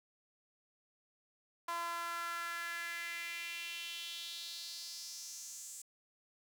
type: tone with high-pass filter sweep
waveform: sawtooth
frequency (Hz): 340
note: F4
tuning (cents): -46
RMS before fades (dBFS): -43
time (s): 1.68-5.82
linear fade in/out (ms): 5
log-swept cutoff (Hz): 1000 to 7600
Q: 3.6
effects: 10-bit